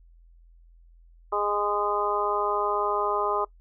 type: harmonic tone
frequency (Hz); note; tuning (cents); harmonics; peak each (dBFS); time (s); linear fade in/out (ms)
206; G#3; -14; 2 / 3 / 4 / 5 / 6; -29 / -32 / -31 / -29 / -29; 1.32-3.45; 10
effects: noise-tail reverb RT60 0.1 s tail -21 dB re dry + added 42 Hz sine -51 dBFS peak until 3.6 s